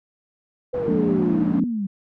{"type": "linear sweep", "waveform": "sine", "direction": "down", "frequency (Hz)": [504, 187.5], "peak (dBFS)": -22, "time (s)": [0.73, 1.87], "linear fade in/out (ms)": 10}
{"type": "band-pass noise", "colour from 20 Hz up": "pink", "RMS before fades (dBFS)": -34, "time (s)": [0.74, 1.6], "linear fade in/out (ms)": 2, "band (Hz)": [110, 880], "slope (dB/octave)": 12}
{"type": "chord", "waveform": "sine", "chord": "Bb dominant seventh", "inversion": "second", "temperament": "equal", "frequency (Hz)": [174.61, 207.7, 233.1, 293.7], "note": ["F3", "Ab3", "Bb3", "D4"], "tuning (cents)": [0, 0, 0, 0], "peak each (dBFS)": -24, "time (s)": [0.88, 1.64], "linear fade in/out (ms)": 2}
{"effects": []}